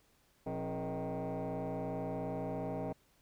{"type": "tone with frequency modulation", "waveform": "sine", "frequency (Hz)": 178.6, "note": "F3", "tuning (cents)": 39, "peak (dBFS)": -33, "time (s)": [0.46, 2.93], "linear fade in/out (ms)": 10, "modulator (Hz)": 150, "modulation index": 4.1, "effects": ["tanh soft clip ceiling -34 dBFS", "pink hiss -70 dBFS RMS until 3.21 s"]}